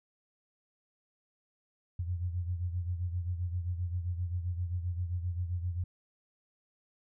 sine beating tone pair, 87.31 / 94.91 Hz, F2 / F#2, 0 / +45 cents, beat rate 7.6 Hz, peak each -32 / -39 dBFS, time 1.99-5.84 s, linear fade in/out 5 ms, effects none

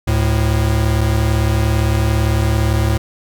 square tone pair together, 72.27 / 110 Hz, D2 / A2, -27 / 0 cents, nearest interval perfect fifth, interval 727 cents, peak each -17 / -16 dBFS, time 0.07-2.98 s, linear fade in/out 10 ms, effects none

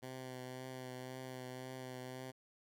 10% pulse tone with vibrato, 128.4 Hz, C3, 32 cents flat, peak -37 dBFS, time 0.02-2.32 s, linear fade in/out 20 ms, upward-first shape triangle, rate 1.9 Hz, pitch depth 23 cents each way, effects none

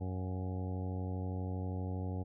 harmonic tone with a mistuned harmonic, 92.5 Hz, F#2, in tune, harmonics 1 / 2 / 3 / 4 / 5 / 6 / 7 / 8 / 9, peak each -36 / -43 / -45 / -51 / -49 / -53 / -57 / -53 / -54 dBFS, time 0-2.24 s, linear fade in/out 20 ms, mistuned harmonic 7, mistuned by +58 cents, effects none

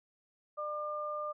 sine tone pair together, 599.5 / 1200 Hz, D5 / D6, +36 / +37 cents, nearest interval octave, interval 1201 cents, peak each -38 / -37 dBFS, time 0.57-1.33 s, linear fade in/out 20 ms, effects none

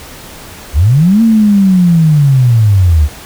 sine linear two-way sweep, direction up then down, 58.9 to 230 to 69.4 Hz, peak -4 dBFS, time 0.73-3.09 s, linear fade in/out 50 ms, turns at 1.22 s, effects pink hiss -31 dBFS RMS until 3.25 s

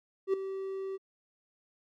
triangle tone with ADSR envelope, 385.8 Hz, G4, 28 cents flat, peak -20 dBFS, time 0.27-0.98 s, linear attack 66 ms, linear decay 5 ms, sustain -12 dB, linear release 28 ms, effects MP3 64 kbps

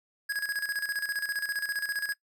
square tone with tremolo, 1660 Hz, G#6, 1 cent flat, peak -28 dBFS, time 0.29-2.14 s, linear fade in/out 10 ms, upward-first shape square, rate 15 Hz, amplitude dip 65%, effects noise-tail reverb RT60 0.1 s tail -22 dB re dry

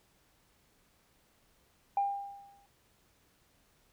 sine tone with exponential decay, 800 Hz, G5, 35 cents sharp, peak -24 dBFS, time 1.97-2.66 s, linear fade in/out 2 ms, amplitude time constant 150 ms, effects tanh soft clip ceiling -21 dBFS + pink hiss -69 dBFS RMS until 3.92 s

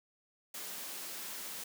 white high-pass noise, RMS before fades -43 dBFS, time 0.54-1.64 s, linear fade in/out 5 ms, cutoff 160 Hz, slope 48 dB/octave, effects none

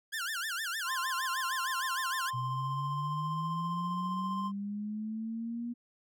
sawtooth tone with vibrato, 1568 Hz, G6, in tune, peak -30 dBFS, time 0.12-2.31 s, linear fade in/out 20 ms, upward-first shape sine, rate 6.5 Hz, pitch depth 250 cents each way
triangle tone with tremolo, 1046.5 Hz, C6, in tune, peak -31 dBFS, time 0.84-4.52 s, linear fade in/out 50 ms, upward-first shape sine, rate 15 Hz, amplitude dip 25%
sine linear sweep, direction up, 123.47 to 240 Hz, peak -34 dBFS, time 2.33-5.74 s, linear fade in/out 20 ms
effects none

